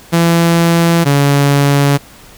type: tone pair in turn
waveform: sawtooth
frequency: 168.4 / 141.61 Hz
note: E3 / C#3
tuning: +37 / +37 cents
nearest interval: minor third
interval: 300 cents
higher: first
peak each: -4 dBFS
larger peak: neither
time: 0.12-1.05 / 1.05-1.98 s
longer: neither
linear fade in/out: 20 ms
effects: pink hiss -39 dBFS RMS until 2.37 s